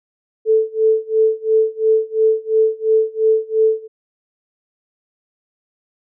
sine tone with tremolo, 440 Hz, A4, in tune, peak -9 dBFS, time 0.45-3.88 s, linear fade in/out 50 ms, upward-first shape sine, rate 2.9 Hz, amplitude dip 95%, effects none

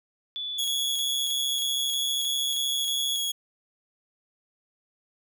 sine tone bursts, 3465 Hz, A7, 27 cents flat, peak -30 dBFS, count 9, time 0.36-3.16 s, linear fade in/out 0 ms, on 280 ms, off 35 ms
sawtooth tone, 3331 Hz, G#7, 4 cents sharp, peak -23 dBFS, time 0.58-3.32 s, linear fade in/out 10 ms
effects none

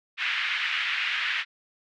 pink band-pass noise, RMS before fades -28 dBFS, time 0.17-1.45 s, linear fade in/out 50 ms, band 1700 to 3000 Hz, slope 24 dB/octave, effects none

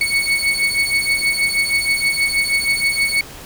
35% pulse beating tone pair, 2214 / 2220.3 Hz, C#7 / C#7, -3 / +2 cents, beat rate 6.3 Hz, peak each -17 dBFS, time 0.01-3.21 s, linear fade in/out 2 ms, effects pink hiss -36 dBFS RMS until 3.45 s

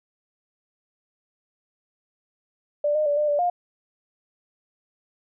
sine tone with pitch steps, 588 / 611 / 580 / 599 / 583 / 708 Hz, D5 / D#5 / D5 / D5 / D5 / F5, +2 / -32 / -22 / +34 / -13 / +23 cents, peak -19 dBFS, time 2.84-3.5 s, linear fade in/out 5 ms, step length 110 ms, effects none

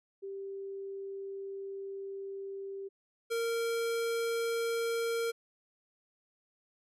sine / square tone pair in turn, 392 / 462 Hz, G4 / A#4, 0 / -16 cents, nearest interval minor third, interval 284 cents, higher second, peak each -38 / -31 dBFS, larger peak second, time 0.22-2.89 / 3.3-5.32 s, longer first, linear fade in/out 20 ms, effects resampled to 32000 Hz

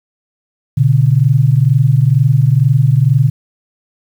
sine tone pair together, 121.3 / 143.44 Hz, B2 / D3, -31 / -40 cents, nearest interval minor third, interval 291 cents, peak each -10 dBFS, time 0.77-3.3 s, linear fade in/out 10 ms, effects 7-bit

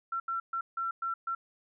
sine tone bursts at uneven times, 1353 Hz, E6, 45 cents sharp, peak -30 dBFS, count 6, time 0.12-0.2 / 0.28-0.4 / 0.53-0.61 / 0.77-0.91 / 1.02-1.14 / 1.27-1.35 s, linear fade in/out 5 ms, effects none

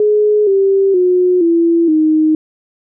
sine tone with pitch steps, 420.9 / 390.5 / 362.2 / 336 / 311.7 Hz, G#4 / G4 / F#4 / E4 / D#4, +23 / -7 / -37 / +33 / +3 cents, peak -8 dBFS, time 0-2.35 s, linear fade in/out 2 ms, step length 470 ms, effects none

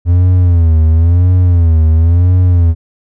triangle tone with vibrato, 85 Hz, F2, 46 cents flat, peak -3 dBFS, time 0.05-2.75 s, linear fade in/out 50 ms, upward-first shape sine, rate 0.97 Hz, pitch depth 120 cents each way, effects none

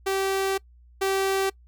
sawtooth tone pair in turn, 387.3 / 387.3 Hz, G4 / G4, -21 / -21 cents, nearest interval unison, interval 0 cents, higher neither, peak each -19 / -18 dBFS, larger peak second, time 0.06-0.58 / 1.01-1.5 s, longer first, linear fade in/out 10 ms, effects noise-tail reverb RT60 0.1 s tail -24 dB re dry + added 60 Hz sine -50 dBFS peak until 1.67 s

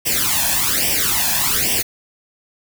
white noise with flanger, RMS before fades -18 dBFS, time 0.05-1.83 s, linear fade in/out 20 ms, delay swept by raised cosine 0.36 to 1.21 ms, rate 1.2 Hz, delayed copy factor +0.85, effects none

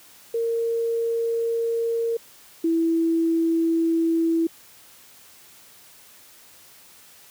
sine tone pair in turn, 461.3 / 329.6 Hz, A#4 / E4, -18 / 0 cents, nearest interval tritone, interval 582 cents, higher first, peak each -21 / -18 dBFS, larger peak second, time 0.34-2.17 / 2.64-4.47 s, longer neither, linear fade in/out 5 ms, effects white hiss -50 dBFS RMS until 7.3 s + high-pass 60 Hz 12 dB/octave

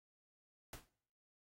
pink noise with exponential decay, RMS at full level -45 dBFS, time 0.73-0.89 s, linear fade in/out 2 ms, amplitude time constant 34 ms, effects noise-tail reverb RT60 0.7 s tail -23 dB re dry + AAC 48 kbps

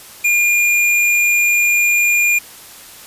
square tone, 2414 Hz, D7, 47 cents sharp, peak -12 dBFS, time 0.24-2.39 s, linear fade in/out 10 ms, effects white hiss -38 dBFS RMS until 3.06 s + resampled to 32000 Hz

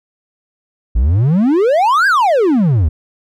triangle exponential two-way sweep, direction up then down, 51.91 to 1661.2 to 69.9 Hz, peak -7 dBFS, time 0.95-2.89 s, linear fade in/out 10 ms, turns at 2.07 s, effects none

